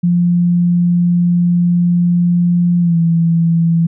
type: tone with pitch glide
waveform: sine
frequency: 174.61 to 166.72 Hz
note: F3 to E3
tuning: 0 to +20 cents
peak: -9 dBFS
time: 0.03-3.87 s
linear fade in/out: 10 ms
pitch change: -80 cents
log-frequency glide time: 2.8-2.97 s
effects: none